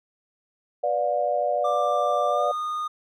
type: chord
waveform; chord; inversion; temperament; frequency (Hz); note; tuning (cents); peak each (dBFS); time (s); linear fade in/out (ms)
sine; B diminished; none; equal with one note detuned; 493.9 / 587.3 / 714; B4 / D5 / F5; 0 / 0 / +38; -29 / -24 / -25; 0.83-2.52; 10
type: tone with pitch glide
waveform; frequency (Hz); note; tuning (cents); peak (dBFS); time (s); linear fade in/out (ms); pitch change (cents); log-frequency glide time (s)
triangle; 1182 to 1227.9; D6 to D#6; +11 to -23; -24; 1.64-2.88; 10; +66; 2.28-2.48
effects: none